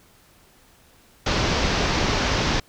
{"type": "low-pass noise", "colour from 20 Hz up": "pink", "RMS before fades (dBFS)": -22, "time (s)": [1.26, 2.6], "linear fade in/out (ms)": 5, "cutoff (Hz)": 6100, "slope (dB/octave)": 48, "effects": ["pink hiss -55 dBFS RMS until 2.68 s"]}